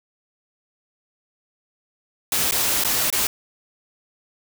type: noise with dropouts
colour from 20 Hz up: white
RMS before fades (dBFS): -21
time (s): 2.32-3.27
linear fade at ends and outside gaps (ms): 2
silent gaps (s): 2.511-2.521 / 2.838-2.847 / 3.102-3.126
effects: none